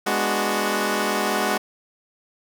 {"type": "chord", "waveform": "10% pulse", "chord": "G# half-diminished seventh", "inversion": "none", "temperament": "equal", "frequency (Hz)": [207.7, 246.9, 293.7, 370], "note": ["G#3", "B3", "D4", "F#4"], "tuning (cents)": [0, 0, 0, 0], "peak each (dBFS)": [-16, -21, -21, -17], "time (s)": [0.06, 1.58], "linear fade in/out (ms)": 10, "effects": []}